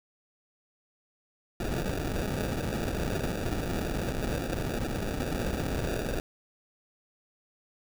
pink noise with sample-and-hold, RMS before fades -31 dBFS, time 1.6-6.2 s, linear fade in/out 2 ms, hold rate 1050 Hz, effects none

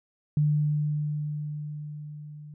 sine tone with level ramp, 149.4 Hz, D3, 30 cents sharp, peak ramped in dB -19 to -41 dBFS, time 0.37-2.54 s, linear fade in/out 2 ms, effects none

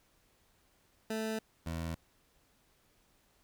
20% pulse tone pair in turn, 220 / 82.41 Hz, A3 / E2, 0 / 0 cents, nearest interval octave + perfect fourth, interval 1700 cents, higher first, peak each -29 / -31 dBFS, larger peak first, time 1.1-1.39 / 1.66-1.95 s, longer neither, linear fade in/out 5 ms, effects pink hiss -70 dBFS RMS until 3.43 s

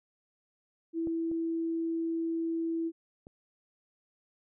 sine tone, 329.6 Hz, E4, in tune, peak -29 dBFS, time 0.93-2.92 s, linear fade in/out 50 ms
clicks, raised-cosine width 2 ms, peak -29 / -34 / -36 dBFS, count 3, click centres 1.072 / 1.315 / 3.269 s
effects none

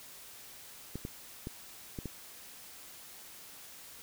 clicks, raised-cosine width 3 ms, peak -25 dBFS, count 5, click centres 0.956 / 1.051 / 1.471 / 1.988 / 2.057 s, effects white hiss -51 dBFS RMS until 4.02 s

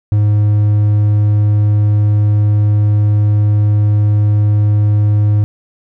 triangle tone, 104.5 Hz, G#2, 11 cents sharp, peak -6 dBFS, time 0.12-5.44 s, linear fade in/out 0 ms, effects none

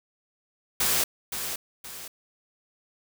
white noise with echo, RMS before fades -24 dBFS, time 0.8-1.04 s, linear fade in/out 5 ms, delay 520 ms, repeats 2, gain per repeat -8 dB, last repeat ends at 2.08 s, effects none

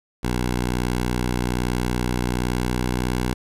10% pulse tone with pitch glide, 61.2 to 61.88 Hz, B1 to B1, -15 to +4 cents, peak -13 dBFS, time 0.23-3.34 s, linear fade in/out 10 ms, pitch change +19 cents, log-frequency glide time 2.36-3 s, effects resampled to 32000 Hz + 9-bit

